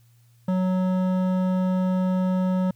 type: tone with hard clipping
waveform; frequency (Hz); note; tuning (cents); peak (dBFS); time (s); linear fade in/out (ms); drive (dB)
sine; 185; F#3; 0; -22; 0.48-2.71; 5; 12
effects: added 118 Hz sine -54 dBFS peak until 2.75 s + white hiss -66 dBFS RMS until 2.75 s

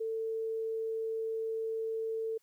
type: tone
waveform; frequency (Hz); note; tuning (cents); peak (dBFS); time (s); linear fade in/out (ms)
sine; 446.7; A4; +26; -32; 0-2.38; 10
effects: white hiss -73 dBFS RMS until 2.42 s

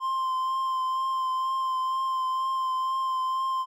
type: tone with vibrato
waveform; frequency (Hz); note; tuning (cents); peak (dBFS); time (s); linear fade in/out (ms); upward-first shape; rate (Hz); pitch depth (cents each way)
triangle; 1046.5; C6; 0; -23; 0-3.66; 50; triangle; 2.1; 20
effects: none

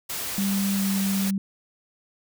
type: noise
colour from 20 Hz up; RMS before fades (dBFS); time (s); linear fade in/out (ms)
white; -31; 0.09-1.31; 10
type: tone with pitch glide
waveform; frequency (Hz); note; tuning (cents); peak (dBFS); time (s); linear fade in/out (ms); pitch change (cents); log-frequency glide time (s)
sine; 197 to 195.19; G3 to G3; +9 to -7; -22; 0.38-1.38; 2; -16; 0.76-0.86
effects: none

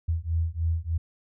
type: beating tone pair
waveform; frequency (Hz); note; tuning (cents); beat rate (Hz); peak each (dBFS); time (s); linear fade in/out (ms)
sine; 80.9 / 84.2; E2 / E2; -32 / +37; 3.3; -27; 0.08-0.98; 10
effects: none

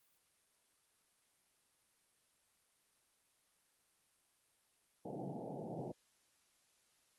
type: band-pass noise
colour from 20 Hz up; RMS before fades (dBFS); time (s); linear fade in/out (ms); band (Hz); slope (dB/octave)
pink; -45; 5.05-5.92; 5; 120 to 840; 96
effects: white hiss -75 dBFS RMS until 7.18 s + Opus 32 kbps

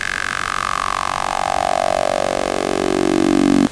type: tone with high-pass filter sweep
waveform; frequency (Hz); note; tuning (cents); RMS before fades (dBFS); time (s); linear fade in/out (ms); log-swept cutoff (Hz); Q
10% pulse; 47; F#1; +28; -18; 0.01-3.67; 0; 1700 to 260; 4.3
effects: pink hiss -33 dBFS RMS until 3.71 s + resampled to 22050 Hz

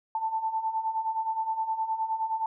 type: beating tone pair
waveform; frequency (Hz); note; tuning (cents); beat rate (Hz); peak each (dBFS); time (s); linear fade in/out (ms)
sine; 880 / 889.6; A5 / A5; 0 / +19; 9.6; -33 / -28; 0.15-2.46; 2
effects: none

